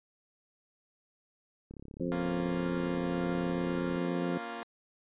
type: click train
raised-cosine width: 3 ms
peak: -33 dBFS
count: 79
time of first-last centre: 1.71-3.958 s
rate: 34.7 Hz
type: harmonic tone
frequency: 87.31 Hz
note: F2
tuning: in tune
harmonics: 2 / 3 / 4 / 5 / 6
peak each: -34 / -35 / -37 / -42 / -39 dBFS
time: 2-4.38 s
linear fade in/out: 5 ms
type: chord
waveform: 10% pulse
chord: Bb minor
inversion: none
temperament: equal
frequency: 233.1 / 277.2 / 349.2 Hz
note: Bb3 / Db4 / F4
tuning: 0 / 0 / 0 cents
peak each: -33 / -38 / -34 dBFS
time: 2.12-4.63 s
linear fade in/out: 0 ms
effects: resampled to 8000 Hz